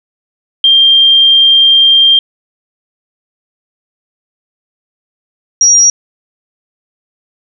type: tone pair in turn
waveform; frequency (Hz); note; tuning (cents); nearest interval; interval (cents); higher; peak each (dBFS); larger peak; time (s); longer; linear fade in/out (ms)
sine; 3185 / 5698; G7 / F8; +27 / +34; minor seventh; 1007; second; -3; neither; 0.64-2.19 / 5.61-5.9; first; 2
effects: none